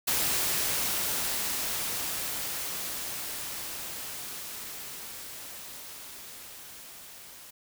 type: noise with level ramp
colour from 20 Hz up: white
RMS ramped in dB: -27 to -48 dBFS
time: 0.07-7.51 s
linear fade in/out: 10 ms
effects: none